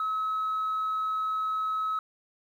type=tone; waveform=sine; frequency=1286 Hz; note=E6; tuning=43 cents flat; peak=-25 dBFS; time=0-1.99 s; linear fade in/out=2 ms; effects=tanh soft clip ceiling -24 dBFS + 10-bit